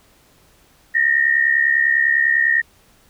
sine tone pair together, 1818 / 1888 Hz, A#6 / A#6, -44 / +22 cents, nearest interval minor second, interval 66 cents, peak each -16 dBFS, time 0.94-2.62 s, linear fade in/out 20 ms, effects pink hiss -54 dBFS RMS until 3.09 s

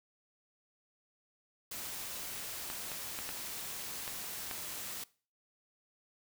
white noise, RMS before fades -42 dBFS, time 1.71-5.04 s, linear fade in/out 5 ms
clicks, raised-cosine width 0.3 ms, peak -24 dBFS, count 6, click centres 2.701 / 2.917 / 3.189 / 3.291 / 4.078 / 4.512 s
effects noise-tail reverb RT60 0.4 s tail -21 dB re dry

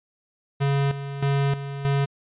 square tone with tremolo, 139.6 Hz, C#3, 13 cents sharp, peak -20 dBFS, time 0.6-2.06 s, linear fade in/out 20 ms, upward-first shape square, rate 1.6 Hz, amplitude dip 70%, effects resampled to 8000 Hz

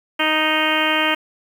harmonic tone, 311.1 Hz, D#4, in tune, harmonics 1 / 2 / 3 / 4 / 5 / 6 / 7 / 8 / 9 / 10, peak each -25 / -25 / -25 / -25 / -25 / -25 / -25 / -25 / -25 / -25 dBFS, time 0.19-1.15 s, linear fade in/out 10 ms, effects 7-bit

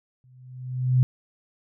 sine tone with exponential growth, 127.3 Hz, C3, 47 cents flat, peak -13 dBFS, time 0.24-1.03 s, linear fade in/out 0 ms, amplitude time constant 170 ms, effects none

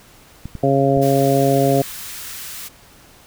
clicks, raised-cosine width 5 ms, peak -17 dBFS, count 3, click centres 0.456 / 0.553 / 0.972 s
harmonic tone, 137.3 Hz, C#3, 16 cents flat, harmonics 1 / 2 / 3 / 4 / 5, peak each -19 / -19 / -19 / -19 / -19 dBFS, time 0.63-1.82 s, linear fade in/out 5 ms
white high-pass noise, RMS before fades -32 dBFS, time 1.01-2.69 s, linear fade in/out 20 ms, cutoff 1100 Hz, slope 24 dB/octave
effects pink hiss -47 dBFS RMS until 3.26 s

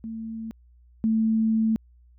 sine tone pair in turn, 223.9 / 221.6 Hz, A3 / A3, +30 / +13 cents, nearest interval unison, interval 17 cents, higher first, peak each -31 / -19 dBFS, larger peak second, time 0.04-0.51 / 1.04-1.76 s, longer second, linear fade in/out 0 ms, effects added 60 Hz sine -52 dBFS peak until 2.18 s

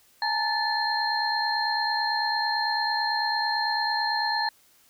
sine tone cluster, 843 / 912 / 1747 / 4193 Hz, G#5 / A#5 / A6 / C8, +26 / -38 / -13 / +3 cents, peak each -29 dBFS, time 0.22-4.49 s, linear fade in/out 2 ms, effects white hiss -60 dBFS RMS until 4.89 s

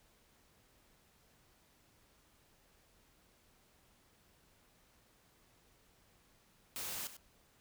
white noise with echo, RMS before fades -42 dBFS, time 6.76-7.07 s, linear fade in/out 0 ms, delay 97 ms, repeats 1, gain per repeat -12 dB, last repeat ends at 7.167 s, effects pink hiss -69 dBFS RMS until 7.6 s

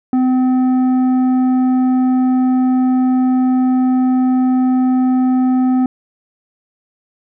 sine tone with tanh clipping, 255.7 Hz, C4, 40 cents flat, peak -12 dBFS, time 0.13-5.86 s, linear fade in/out 2 ms, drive 8 dB, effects none

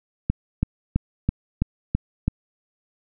click train, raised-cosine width 5 ms, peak -7 dBFS, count 7, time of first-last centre 0.3-2.28 s, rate 3.03 Hz, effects none

